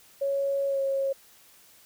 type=tone with pitch glide; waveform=sine; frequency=554.4 to 544.6 Hz; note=C#5 to C#5; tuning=0 to -31 cents; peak=-24 dBFS; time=0.21-1.13 s; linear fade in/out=10 ms; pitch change=-31 cents; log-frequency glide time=0.68-0.8 s; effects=white hiss -56 dBFS RMS until 1.85 s